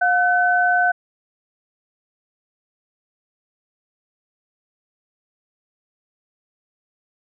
sine tone pair together, 715 / 1515 Hz, F5 / F#6, +41 / +40 cents, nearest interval octave + minor second, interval 1299 cents, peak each -17 dBFS, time 0.01-0.92 s, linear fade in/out 10 ms, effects none

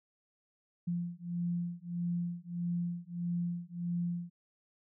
sine beating tone pair, 172.7 / 174.3 Hz, F3 / F3, -19 / -3 cents, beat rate 1.6 Hz, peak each -36 / -36 dBFS, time 0.87-4.3 s, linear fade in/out 10 ms, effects none

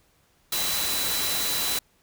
sine tone in noise, 3976 Hz, B7, 11 cents sharp, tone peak -30 dBFS, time 0.52-1.79 s, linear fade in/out 5 ms, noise white, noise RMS -27 dBFS, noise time 0.52-1.79 s, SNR -6 dB, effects pink hiss -64 dBFS RMS until 2.02 s

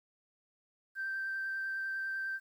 sine tone with vibrato, 1564 Hz, G6, 4 cents flat, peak -33 dBFS, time 0.95-2.4 s, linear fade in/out 50 ms, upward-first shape sine, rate 10 Hz, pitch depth 9 cents each way, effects tanh soft clip ceiling -30 dBFS + 11-bit

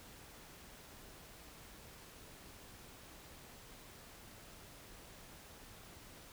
silence, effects pink hiss -56 dBFS RMS until 6.32 s

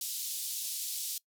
white band-pass noise, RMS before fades -37 dBFS, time 0.01-1.18 s, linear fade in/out 2 ms, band 3500 to 15000 Hz, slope 24 dB/octave, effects noise-tail reverb RT60 0.1 s tail -22 dB re dry

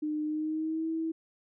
sine tone with pitch glide, 303.8 to 323.7 Hz, D#4 to E4, -41 to -31 cents, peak -29 dBFS, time 0.02-1.12 s, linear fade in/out 10 ms, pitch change +110 cents, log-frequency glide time 0.24-0.88 s, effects none

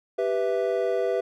triangle chord, E minor, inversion first, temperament equal, 392 / 493.9 / 659.3 Hz, G4 / B4 / E5, 0 / 0 / 0 cents, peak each -25 / -24 / -26 dBFS, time 0.18-1.21 s, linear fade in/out 10 ms, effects none

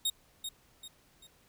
sawtooth tone with echo, 3729 Hz, A#7, in tune, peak -25 dBFS, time 0.05-0.1 s, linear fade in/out 5 ms, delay 390 ms, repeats 3, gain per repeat -8 dB, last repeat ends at 1.27 s, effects pink hiss -65 dBFS RMS until 1.48 s

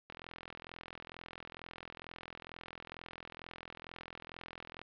click train, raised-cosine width 0.3 ms, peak -29 dBFS, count 200, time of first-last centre 0.1-4.816 s, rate 42.2 Hz, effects low-pass 4000 Hz 12 dB/octave

